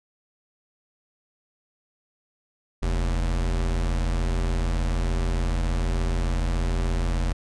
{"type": "tone pair together", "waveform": "square", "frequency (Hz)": [43.35, 77.78], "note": ["F1", "D#2"], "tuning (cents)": [-12, 0], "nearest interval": "minor seventh", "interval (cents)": 1012, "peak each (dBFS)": [-23, -32], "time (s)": [2.82, 7.33], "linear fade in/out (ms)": 10, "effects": ["resampled to 22050 Hz"]}